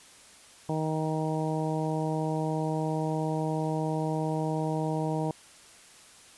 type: harmonic tone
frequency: 157 Hz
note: D#3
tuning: 16 cents sharp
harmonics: 1 / 2 / 3 / 4 / 5 / 6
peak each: -30 / -33 / -35 / -36 / -37 / -38 dBFS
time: 0.69-5.31 s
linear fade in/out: 2 ms
effects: white hiss -53 dBFS RMS until 6.37 s + resampled to 24000 Hz